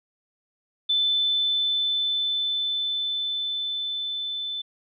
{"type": "tone with level ramp", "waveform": "sine", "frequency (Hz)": 3520, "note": "A7", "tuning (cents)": 0, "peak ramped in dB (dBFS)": [-19, -28], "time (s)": [0.89, 4.62], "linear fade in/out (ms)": 10, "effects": []}